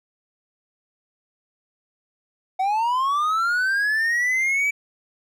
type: linear sweep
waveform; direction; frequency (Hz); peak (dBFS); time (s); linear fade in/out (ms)
triangle; up; 740 to 2310; -17; 2.59-4.71; 10
effects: none